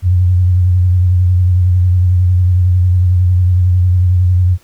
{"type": "tone with vibrato", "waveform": "sine", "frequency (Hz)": 90.3, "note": "F#2", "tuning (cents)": -42, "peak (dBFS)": -7, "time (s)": [0.02, 4.58], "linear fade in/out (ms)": 50, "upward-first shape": "triangle", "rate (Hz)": 11, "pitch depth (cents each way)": 52, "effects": ["pink hiss -49 dBFS RMS until 4.63 s"]}